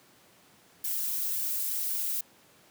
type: noise with flanger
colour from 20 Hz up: violet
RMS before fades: -31 dBFS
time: 0.84-2.21 s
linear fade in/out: 5 ms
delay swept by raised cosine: 1.5 to 3.5 ms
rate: 1.8 Hz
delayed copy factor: -0.55
effects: pink hiss -59 dBFS RMS until 2.7 s + high-pass 150 Hz 12 dB/octave